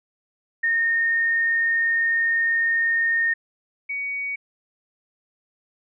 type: tone pair in turn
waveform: sine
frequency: 1837 / 2250 Hz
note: A#6 / C#7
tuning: -26 / +25 cents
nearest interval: major third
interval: 351 cents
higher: second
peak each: -18 / -25 dBFS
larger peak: first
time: 0.63-3.34 / 3.89-4.36 s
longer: first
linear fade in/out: 10 ms
effects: none